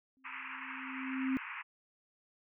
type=tone with exponential growth; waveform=sine; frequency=263.4 Hz; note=C4; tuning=12 cents sharp; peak=-28 dBFS; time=0.17-1.37 s; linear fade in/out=0 ms; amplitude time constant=260 ms
type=band-pass noise; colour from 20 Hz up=white; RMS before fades=-44 dBFS; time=0.24-1.63 s; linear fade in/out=20 ms; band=900 to 2700 Hz; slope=96 dB/octave
effects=none